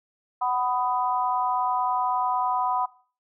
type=harmonic tone; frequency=249.1 Hz; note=B3; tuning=15 cents sharp; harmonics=3 / 4 / 5; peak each=-26 / -25 / -31 dBFS; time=0.41-2.86 s; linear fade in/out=10 ms; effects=noise-tail reverb RT60 0.4 s tail -20 dB re dry